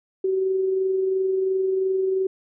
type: tone with amplitude modulation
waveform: sine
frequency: 380 Hz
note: F#4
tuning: 46 cents sharp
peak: -18 dBFS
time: 0.24-2.27 s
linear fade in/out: 5 ms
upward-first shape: sine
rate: 22.9 Hz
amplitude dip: 30%
effects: none